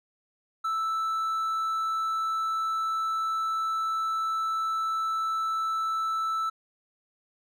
triangle tone, 1318.5 Hz, E6, in tune, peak -24 dBFS, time 0.64-6.5 s, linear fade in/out 10 ms, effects none

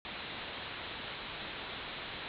white low-pass noise, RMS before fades -43 dBFS, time 0.05-2.28 s, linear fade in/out 0 ms, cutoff 4000 Hz, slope 96 dB/octave, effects none

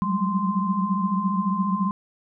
sine tone cluster, 182.4 / 191.2 / 205.7 / 1042 Hz, F#3 / G3 / G#3 / C6, -24 / -43 / -16 / -7 cents, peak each -28 / -25 / -27 / -26 dBFS, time 0.02-1.91 s, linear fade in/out 0 ms, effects none

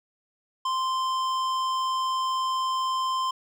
sine tone with hard clipping, 1042 Hz, C6, 7 cents flat, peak -26 dBFS, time 0.65-3.31 s, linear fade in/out 5 ms, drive 12 dB, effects none

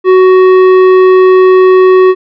sine tone with tanh clipping, 372.4 Hz, F#4, 11 cents sharp, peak -3 dBFS, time 0.04-2.15 s, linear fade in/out 50 ms, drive 12 dB, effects none

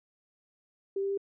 sine tone with pitch steps, 392 / 394.3 / 396.6 Hz, G4 / G4 / G4, 0 / +10 / +20 cents, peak -28 dBFS, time 0.96-1.176 s, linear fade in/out 5 ms, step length 72 ms, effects none

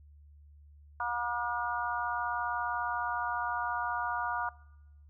harmonic tone, 239.6 Hz, A#3, 48 cents sharp, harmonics 3 / 4 / 5 / 6, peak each -38 / -34 / -37 / -36 dBFS, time 1-4.49 s, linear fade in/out 2 ms, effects noise-tail reverb RT60 1.0 s tail -23 dB re dry + added 73 Hz sine -53 dBFS peak until 5.09 s

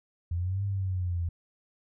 sine exponential two-way sweep, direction up then down, 83.9 to 100.5 to 83.9 Hz, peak -27 dBFS, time 0.31-1.29 s, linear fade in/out 5 ms, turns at 0.64 s, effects none

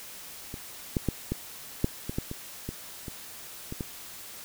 clicks, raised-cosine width 3 ms, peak -24 / -12 / -12 / -15 / -10 / -19 / -15 / -22 / -20 / -24 / -22 / -19 dBFS, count 12, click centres 0.541 / 0.968 / 1.087 / 1.32 / 1.844 / 2.095 / 2.185 / 2.314 / 2.69 / 3.082 / 3.724 / 3.808 s, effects white hiss -44 dBFS RMS until 4.44 s

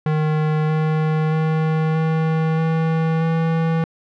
square tone with pitch steps, 154.5 / 156.2 / 157.93 / 159.67 / 161.43 / 163.21 Hz, D#3 / D#3 / D#3 / D#3 / E3 / E3, -12 / +7 / +26 / +45 / -36 / -17 cents, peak -17 dBFS, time 0.06-3.84 s, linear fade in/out 2 ms, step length 630 ms, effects low-pass 2000 Hz 12 dB/octave

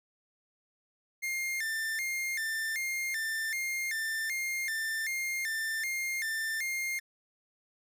45% pulse tone with vibrato, 1946 Hz, B6, 26 cents flat, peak -31 dBFS, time 1.22-7 s, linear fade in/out 20 ms, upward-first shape square, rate 1.3 Hz, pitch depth 150 cents each way, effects none

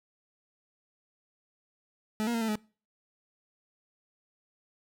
40% pulse tone with pitch steps, 215.6 / 236.8 / 229.4 / 222.7 / 212.7 Hz, A3 / A#3 / A#3 / A3 / G#3, -35 / +27 / -28 / +21 / +42 cents, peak -27 dBFS, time 2.2-2.555 s, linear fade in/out 0 ms, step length 71 ms, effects noise-tail reverb RT60 0.4 s tail -25 dB re dry

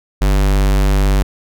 square tone, 49 Hz, G1, in tune, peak -11 dBFS, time 0.21-1.23 s, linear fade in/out 10 ms, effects none

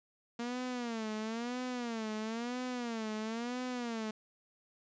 sawtooth tone with vibrato, 233.1 Hz, A#3, in tune, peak -32 dBFS, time 0.39-4.11 s, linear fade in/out 5 ms, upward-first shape sine, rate 1 Hz, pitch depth 140 cents each way, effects resampled to 16000 Hz + 11-bit

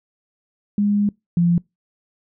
sine tone pair in turn, 205 / 172.36 Hz, G#3 / F3, -22 / -22 cents, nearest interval minor third, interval 300 cents, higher first, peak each -15 / -13 dBFS, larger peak second, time 0.78-1.09 / 1.37-1.58 s, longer first, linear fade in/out 2 ms, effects noise-tail reverb RT60 0.2 s tail -25 dB re dry

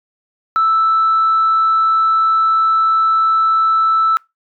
sine tone, 1318.5 Hz, E6, in tune, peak -9 dBFS, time 0.56-4.17 s, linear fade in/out 0 ms, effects noise-tail reverb RT60 0.2 s tail -25 dB re dry + tanh soft clip ceiling -7 dBFS

